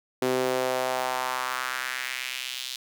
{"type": "tone with high-pass filter sweep", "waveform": "sawtooth", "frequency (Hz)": 128.3, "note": "C3", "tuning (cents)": -34, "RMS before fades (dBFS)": -29, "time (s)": [0.22, 2.76], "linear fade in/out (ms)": 2, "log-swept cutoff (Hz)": [340, 3800], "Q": 2.2, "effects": []}